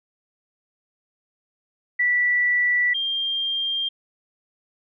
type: tone pair in turn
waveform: sine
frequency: 1961 / 3195 Hz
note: B6 / G7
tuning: -13 / +32 cents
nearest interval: minor sixth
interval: 845 cents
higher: second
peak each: -17 / -22 dBFS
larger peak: first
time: 1.99-2.94 / 2.94-3.89 s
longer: neither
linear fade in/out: 10 ms
effects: none